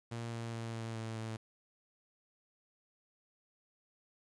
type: tone with pitch steps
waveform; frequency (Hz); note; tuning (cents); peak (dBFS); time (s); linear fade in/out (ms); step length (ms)
sawtooth; 116.54 / 115.53 / 114.54 / 113.55 / 112.57 / 111.6; A#2 / A#2 / A#2 / A#2 / A2 / A2; 0 / -15 / -30 / -45 / +40 / +25; -35; 0.11-1.37; 10; 210
effects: resampled to 22050 Hz + 11-bit